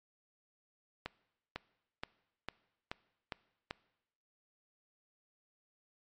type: accelerating click train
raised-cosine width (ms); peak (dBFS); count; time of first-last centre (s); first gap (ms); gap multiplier
0.3; -22; 7; 1.06-3.709; 500; 0.95
effects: noise-tail reverb RT60 0.9 s tail -21 dB re dry + MP3 48 kbps